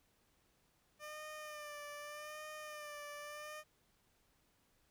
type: tone with vibrato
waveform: 15% pulse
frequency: 599 Hz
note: D5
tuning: 34 cents sharp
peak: -40 dBFS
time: 0.99-3.64 s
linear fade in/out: 50 ms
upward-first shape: sine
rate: 0.83 Hz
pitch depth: 40 cents each way
effects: pink hiss -75 dBFS RMS until 4.9 s